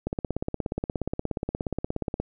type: click train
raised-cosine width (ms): 2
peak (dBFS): -14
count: 37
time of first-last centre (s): 0.07-2.2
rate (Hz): 16.9
effects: none